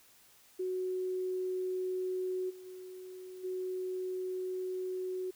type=tone with level steps; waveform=sine; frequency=370 Hz; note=F#4; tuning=in tune; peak=-32 / -47 / -44 / -34 dBFS; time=0.59-5.31 s; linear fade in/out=10 ms; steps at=2.49 / 2.65 / 3.43 s; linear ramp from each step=20 ms; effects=white hiss -62 dBFS RMS until 5.35 s